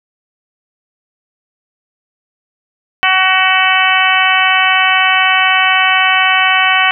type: harmonic tone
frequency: 376 Hz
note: F#4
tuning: 28 cents sharp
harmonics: 2 / 3 / 4 / 5 / 6 / 7 / 8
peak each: -16 / -16 / -16 / -16 / -16 / -16 / -16 dBFS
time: 3.03-6.91 s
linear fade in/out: 0 ms
effects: none